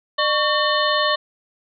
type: harmonic tone with a mistuned harmonic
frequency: 603 Hz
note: D5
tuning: 46 cents sharp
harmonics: 1 / 2 / 3 / 5 / 6 / 7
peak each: -22 / -21 / -23 / -26 / -27 / -27 dBFS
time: 0.18-1.16 s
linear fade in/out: 10 ms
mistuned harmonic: 2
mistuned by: -130 cents
effects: none